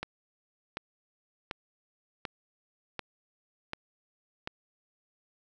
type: click train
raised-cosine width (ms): 0.3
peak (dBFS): -18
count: 7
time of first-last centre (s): 0.03-4.474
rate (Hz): 1.35
effects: none